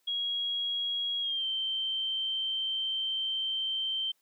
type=tone with pitch glide; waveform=sine; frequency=3300 to 3122 Hz; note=G#7 to G7; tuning=-12 to -8 cents; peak=-29 dBFS; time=0.07-4.12 s; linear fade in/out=10 ms; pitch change=-96 cents; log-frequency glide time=1.21-1.45 s; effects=white hiss -73 dBFS RMS until 4.21 s + high-pass 200 Hz 12 dB/octave